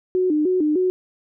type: tone with vibrato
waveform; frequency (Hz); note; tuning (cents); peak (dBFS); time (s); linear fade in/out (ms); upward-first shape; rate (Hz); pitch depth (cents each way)
sine; 333.9; E4; +22; -16; 0.15-0.9; 0; square; 3.3; 170
effects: none